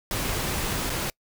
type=noise with dropouts; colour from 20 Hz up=pink; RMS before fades=-28 dBFS; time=0.11-1.1 s; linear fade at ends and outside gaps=1 ms; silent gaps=0.896-0.901 s; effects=noise-tail reverb RT60 0.1 s tail -26 dB re dry